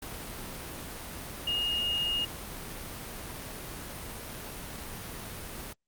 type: tone in noise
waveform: sine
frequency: 2851 Hz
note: F7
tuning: 35 cents sharp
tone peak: -27 dBFS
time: 1.47-2.25 s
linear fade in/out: 5 ms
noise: pink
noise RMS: -40 dBFS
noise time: 0.02-5.73 s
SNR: +10 dB
effects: Opus 32 kbps